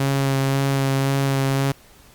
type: tone with vibrato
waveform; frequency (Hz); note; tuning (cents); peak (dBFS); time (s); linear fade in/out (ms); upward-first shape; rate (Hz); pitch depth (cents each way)
sawtooth; 136.5; C#3; -26; -14; 0-1.72; 5; sine; 1.9; 14
effects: pink hiss -50 dBFS RMS until 2.14 s + Opus 48 kbps